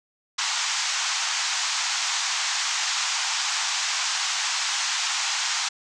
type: band-pass noise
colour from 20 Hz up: white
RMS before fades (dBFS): -26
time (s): 0.38-5.69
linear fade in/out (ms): 10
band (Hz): 780 to 7200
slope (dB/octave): 48
effects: resampled to 22050 Hz